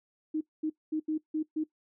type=tone bursts at uneven times; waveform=sine; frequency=311.1 Hz; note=D#4; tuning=in tune; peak=-27 dBFS; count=6; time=0.34-0.41 / 0.63-0.7 / 0.92-1 / 1.08-1.18 / 1.34-1.43 / 1.56-1.64 s; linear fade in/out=10 ms; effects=noise-tail reverb RT60 0.1 s tail -18 dB re dry